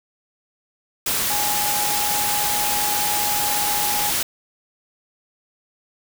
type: tone in noise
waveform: sine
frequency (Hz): 830.6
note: G#5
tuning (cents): 0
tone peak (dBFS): -25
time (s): 1.3-4.1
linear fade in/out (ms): 5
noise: white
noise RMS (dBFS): -22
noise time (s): 1.06-4.23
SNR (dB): -6
effects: none